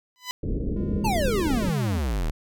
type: tone with exponential growth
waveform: 10% pulse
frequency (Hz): 1000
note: B5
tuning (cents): +21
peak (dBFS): -17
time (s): 0.16-0.31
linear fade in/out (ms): 0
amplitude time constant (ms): 32
type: low-pass noise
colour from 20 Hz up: pink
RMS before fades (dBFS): -27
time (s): 0.43-1.7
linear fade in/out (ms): 5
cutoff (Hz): 470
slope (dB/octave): 48
type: tone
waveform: triangle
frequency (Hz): 203.8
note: G#3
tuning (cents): -32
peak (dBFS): -27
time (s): 0.76-1.98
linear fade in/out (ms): 5
type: exponential sweep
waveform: square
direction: down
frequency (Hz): 933 to 34.65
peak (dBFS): -24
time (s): 1.04-2.31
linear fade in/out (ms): 10
effects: none